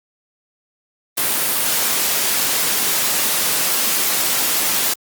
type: high-pass noise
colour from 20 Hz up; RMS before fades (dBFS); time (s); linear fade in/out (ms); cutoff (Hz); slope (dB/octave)
white; -18; 1.17-4.94; 10; 160; 12
effects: Opus 32 kbps